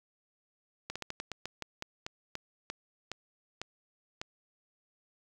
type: slowing click train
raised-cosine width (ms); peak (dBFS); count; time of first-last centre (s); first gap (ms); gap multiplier
0.2; -20; 15; 0.9-4.215; 56; 1.2
effects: 8-bit